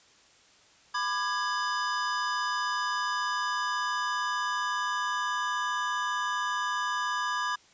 square chord, G# diminished, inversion first, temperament just, 996.7 / 1196.1 / 1661.2 Hz, B5 / D6 / G#6, +16 / +31 / 0 cents, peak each -33 dBFS, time 0.94-7.56 s, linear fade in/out 10 ms, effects white hiss -59 dBFS RMS until 7.73 s + resampled to 16000 Hz

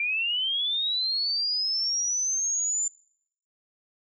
sine linear sweep, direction up, 2349 to 7180 Hz, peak -24 dBFS, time 0-2.88 s, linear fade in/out 2 ms, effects noise-tail reverb RT60 0.7 s tail -24 dB re dry

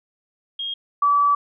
sine tone pair in turn, 3248 / 1150.6 Hz, G#7 / D6, -39 / -36 cents, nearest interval octave + tritone, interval 1797 cents, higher first, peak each -25 / -14 dBFS, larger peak second, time 0.59-0.74 / 1.02-1.35 s, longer second, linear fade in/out 5 ms, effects none

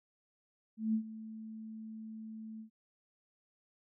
sine tone with ADSR envelope, 220 Hz, A3, in tune, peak -27 dBFS, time 0.77-2.7 s, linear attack 170 ms, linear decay 86 ms, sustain -16 dB, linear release 100 ms, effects none

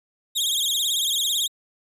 sawtooth tone with vibrato, 3500 Hz, A7, 10 cents flat, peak -18 dBFS, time 0.35-1.48 s, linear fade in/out 20 ms, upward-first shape sine, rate 18 Hz, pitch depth 160 cents each way, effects resampled to 32000 Hz

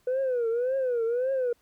sine tone with vibrato, 493.9 Hz, B4, in tune, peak -22 dBFS, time 0.07-1.53 s, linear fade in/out 5 ms, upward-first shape triangle, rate 1.8 Hz, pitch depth 170 cents each way, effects tanh soft clip ceiling -22 dBFS + pink hiss -67 dBFS RMS until 1.61 s

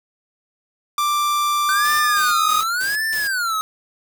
45% pulse tone with pitch glide, 1179 to 1234.8 Hz, D6 to D#6, +6 to -14 cents, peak -17 dBFS, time 0.98-2.61 s, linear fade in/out 2 ms, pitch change +80 cents, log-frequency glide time 1.64-2.42 s
square tone with vibrato, 1503 Hz, F#6, 27 cents sharp, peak -20 dBFS, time 1.69-3.61 s, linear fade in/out 0 ms, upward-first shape sine, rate 0.9 Hz, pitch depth 290 cents each way
white noise bursts, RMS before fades -32 dBFS, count 5, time 1.84-3.28 s, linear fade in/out 10 ms, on 160 ms, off 160 ms
effects none

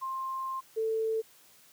sine tone pair in turn, 1056 / 444 Hz, C6 / A4, +16 / +16 cents, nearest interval octave + minor third, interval 1500 cents, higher first, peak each -32 / -27 dBFS, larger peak second, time 0.01-0.61 / 0.76-1.22 s, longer first, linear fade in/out 20 ms, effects white hiss -59 dBFS RMS until 1.72 s + high-pass 80 Hz 12 dB/octave

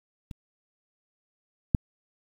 clicks, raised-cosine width 5 ms, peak -26 / -7 dBFS, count 2, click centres 0.312 / 1.748 s, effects 8-bit

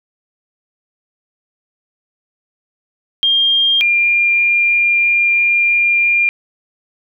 sine tone pair in turn, 3210 / 2399 Hz, G7 / D7, +40 / +36 cents, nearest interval perfect fourth, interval 504 cents, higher first, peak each -10 dBFS, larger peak neither, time 3.23-3.81 / 3.81-6.29 s, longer second, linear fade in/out 0 ms, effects none

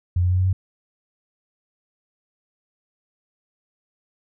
sine tone with pitch steps, 88.7 / 89.99 / 91.3 / 92.63 / 93.97 Hz, F2 / F#2 / F#2 / F#2 / F#2, +27 / -48 / -23 / +2 / +27 cents, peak -16 dBFS, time 0.16-0.53 s, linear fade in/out 5 ms, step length 74 ms, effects none

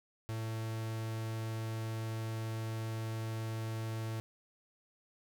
45% pulse tone, 111.6 Hz, A2, 25 cents sharp, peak -36 dBFS, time 0.29-4.2 s, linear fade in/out 0 ms, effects none

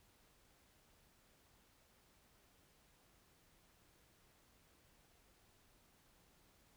silence, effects pink hiss -71 dBFS RMS until 6.76 s

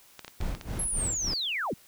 clicks, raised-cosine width 0.2 ms, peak -23 dBFS, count 6, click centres 0.193 / 0.247 / 0.28 / 0.412 / 0.55 / 0.612 s
brown noise with tremolo, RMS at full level -29 dBFS, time 0.4-1.34 s, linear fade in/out 5 ms, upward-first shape sine, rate 3.5 Hz, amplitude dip 90%
sine linear sweep, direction down, 11175 to 99.4 Hz, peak -28 dBFS, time 0.79-1.74 s, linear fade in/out 5 ms
effects white hiss -57 dBFS RMS until 1.87 s

